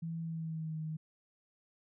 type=tone with pitch glide; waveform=sine; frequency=164.81 to 156.91 Hz; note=E3 to D#3; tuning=0 to +15 cents; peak=-36 dBFS; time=0.02-0.97 s; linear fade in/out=10 ms; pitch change=-85 cents; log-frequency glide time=0.21-0.79 s; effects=none